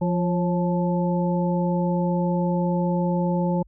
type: harmonic tone with a mistuned harmonic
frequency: 174.61 Hz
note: F3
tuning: in tune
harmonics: 1 / 2 / 3 / 5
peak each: -21 / -30 / -28 / -30 dBFS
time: 0.01-3.63 s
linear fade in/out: 10 ms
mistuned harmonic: 3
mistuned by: +52 cents
effects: added 50 Hz sine -50 dBFS peak until 3.67 s